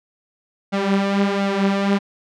sawtooth tone with flanger, 198 Hz, G3, 18 cents sharp, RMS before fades -19 dBFS, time 0.72-1.99 s, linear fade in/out 20 ms, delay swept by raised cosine 1.4 to 6.8 ms, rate 1.4 Hz, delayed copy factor +0.65, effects low-pass 4000 Hz 12 dB/octave

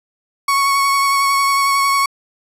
35% pulse tone with vibrato, 1108.7 Hz, C#6, in tune, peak -11 dBFS, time 0.48-2.06 s, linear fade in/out 5 ms, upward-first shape sine, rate 11 Hz, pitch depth 17 cents each way, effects resampled to 32000 Hz

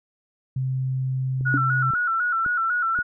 sine tone, 130.81 Hz, C3, in tune, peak -22 dBFS, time 0.56-1.91 s, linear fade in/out 5 ms
click train, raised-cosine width 3 ms, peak -25 dBFS, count 4, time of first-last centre 1.41-2.989 s, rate 1.9 Hz
sine tone with vibrato, 1396.9 Hz, F6, in tune, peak -20 dBFS, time 1.45-3.03 s, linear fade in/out 20 ms, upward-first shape square, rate 4 Hz, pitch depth 70 cents each way
sine tone with exponential decay, 282.4 Hz, C#4, 32 cents sharp, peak -17 dBFS, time 1.54-1.65 s, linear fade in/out 0 ms, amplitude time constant 23 ms
effects none

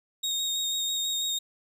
30% pulse tone with vibrato, 3729 Hz, A#7, in tune, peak -24 dBFS, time 0.23-1.39 s, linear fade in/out 10 ms, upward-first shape square, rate 6.1 Hz, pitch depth 16 cents each way, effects none

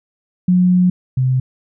sine tone pair in turn, 180.9 / 129.22 Hz, F#3 / C3, -39 / -21 cents, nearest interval tritone, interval 582 cents, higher first, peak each -9 / -12 dBFS, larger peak first, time 0.48-0.9 / 1.17-1.4 s, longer first, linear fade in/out 5 ms, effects none

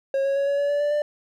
triangle tone with pitch steps, 544 / 550.6 / 557.4 / 564.2 / 571 / 578 / 585.1 / 592.2 Hz, C#5 / C#5 / C#5 / C#5 / D5 / D5 / D5 / D5, -33 / -12 / +9 / +30 / -49 / -28 / -7 / +14 cents, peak -18 dBFS, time 0.14-1.02 s, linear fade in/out 2 ms, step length 110 ms, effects none

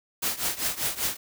white noise with tremolo, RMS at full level -25 dBFS, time 0.22-1.17 s, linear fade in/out 10 ms, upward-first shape triangle, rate 5.1 Hz, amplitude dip 90%, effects none

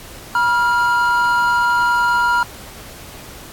triangle tone pair together, 966.8 / 1396.9 Hz, B5 / F6, -37 / 0 cents, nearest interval tritone, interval 637 cents, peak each -14 dBFS, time 0.35-2.43 s, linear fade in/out 2 ms, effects pink hiss -37 dBFS RMS until 3.52 s + AAC 64 kbps

